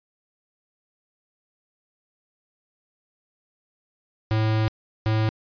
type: tone bursts at uneven times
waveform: square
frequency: 109.5 Hz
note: A2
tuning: 8 cents flat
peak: -20 dBFS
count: 2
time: 4.31-4.68 / 5.06-5.29 s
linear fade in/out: 0 ms
effects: resampled to 11025 Hz